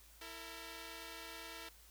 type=tone pair together; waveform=5% pulse; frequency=329.6 / 455.5 Hz; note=E4 / A#4; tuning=0 / -40 cents; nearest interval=tritone; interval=560 cents; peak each=-39 / -39 dBFS; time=0.21-1.69 s; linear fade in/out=5 ms; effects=added 55 Hz sine -63 dBFS peak until 1.9 s + white hiss -63 dBFS RMS until 1.9 s